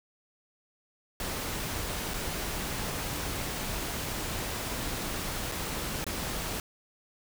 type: noise with dropouts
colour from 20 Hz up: pink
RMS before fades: -34 dBFS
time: 1.2-6.6 s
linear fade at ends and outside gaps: 1 ms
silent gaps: 2.137-2.141 / 5.516-5.52 / 6.043-6.066 s
effects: none